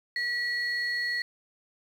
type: tone pair together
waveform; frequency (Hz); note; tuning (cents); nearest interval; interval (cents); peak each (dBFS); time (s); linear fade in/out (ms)
sine; 1933 / 4334; B6 / C#8; -38 / -40; octave + major second; 1398; -27 / -33; 0.16-1.22; 2
effects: tanh soft clip ceiling -21 dBFS + 9-bit